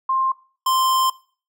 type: tone pair in turn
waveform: sine / square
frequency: 1056 / 1045.1 Hz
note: C6 / C6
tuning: +16 / -2 cents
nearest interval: unison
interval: 18 cents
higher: first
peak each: -17 dBFS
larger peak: neither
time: 0.09-0.32 / 0.66-1.1 s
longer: second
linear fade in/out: 5 ms
effects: noise-tail reverb RT60 0.4 s tail -19 dB re dry